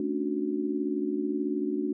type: chord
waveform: sine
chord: D major seventh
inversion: second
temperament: just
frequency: 220.2 / 275.3 / 293.7 / 367.1 Hz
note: A3 / C#4 / D4 / F#4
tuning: +2 / -12 / 0 / -14 cents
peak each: -34 / -34 / -30 / -32 dBFS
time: 0-1.93 s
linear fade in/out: 2 ms
effects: none